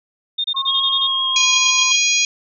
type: tone bursts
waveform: sine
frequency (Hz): 3646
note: A#7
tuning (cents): -39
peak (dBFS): -17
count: 8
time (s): 0.38-1.073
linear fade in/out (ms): 10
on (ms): 63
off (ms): 27
type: tone with pitch glide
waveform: sine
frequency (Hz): 1081 to 1033.4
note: C#6 to C6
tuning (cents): -44 to -22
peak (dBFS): -24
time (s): 0.54-1.92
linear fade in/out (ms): 10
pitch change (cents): -78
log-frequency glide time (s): 1.02-1.46
type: tone with vibrato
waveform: sine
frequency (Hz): 3264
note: G#7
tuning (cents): -31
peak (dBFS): -17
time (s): 0.67-2.01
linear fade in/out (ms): 10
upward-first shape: sine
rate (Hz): 7.7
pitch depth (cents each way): 12
type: harmonic tone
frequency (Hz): 820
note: G#5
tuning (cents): -22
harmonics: 3 / 4 / 5 / 6 / 7 / 8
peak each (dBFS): -18 / -21 / -24 / -25 / -24 / -19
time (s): 1.36-2.25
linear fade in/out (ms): 2
effects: none